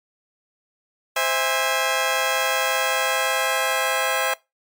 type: chord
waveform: 15% pulse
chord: C augmented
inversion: none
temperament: just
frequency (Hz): 523.3 / 654.1 / 817.6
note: C5 / E5 / G#5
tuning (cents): 0 / -14 / -27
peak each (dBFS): -18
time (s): 1.16-4.34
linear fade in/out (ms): 5
effects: noise-tail reverb RT60 0.2 s tail -20 dB re dry + MP3 96 kbps